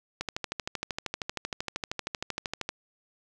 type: click train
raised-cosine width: 0.2 ms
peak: -14 dBFS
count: 33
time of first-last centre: 0.21-2.691 s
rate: 12.9 Hz
effects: none